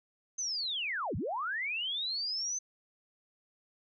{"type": "linear two-way sweep", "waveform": "sine", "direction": "down then up", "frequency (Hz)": [6310, 65.41, 6220], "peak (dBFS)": -32, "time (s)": [0.38, 2.59], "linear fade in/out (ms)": 10, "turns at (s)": 1.16, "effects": []}